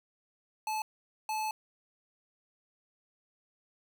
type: tone bursts at uneven times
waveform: square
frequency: 866 Hz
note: A5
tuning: 28 cents flat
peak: -32 dBFS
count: 2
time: 0.67-0.82 / 1.29-1.51 s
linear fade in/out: 2 ms
effects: none